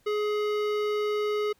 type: tone with hard clipping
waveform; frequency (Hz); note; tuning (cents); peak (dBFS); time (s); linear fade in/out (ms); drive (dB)
sine; 420; G#4; +19; -27; 0.06-1.53; 10; 16
effects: pink hiss -66 dBFS RMS until 1.59 s